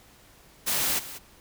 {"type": "noise with echo", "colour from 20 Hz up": "white", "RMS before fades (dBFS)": -26, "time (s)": [0.66, 1], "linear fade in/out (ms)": 20, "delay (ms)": 190, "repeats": 1, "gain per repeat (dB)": -14, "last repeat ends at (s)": 1.19, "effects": ["pink hiss -55 dBFS RMS until 1.4 s"]}